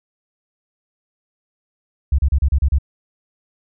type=tone bursts; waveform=sine; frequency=68.8 Hz; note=C#2; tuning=12 cents flat; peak=-11 dBFS; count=7; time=2.12-2.785 s; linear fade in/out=5 ms; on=65 ms; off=35 ms; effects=none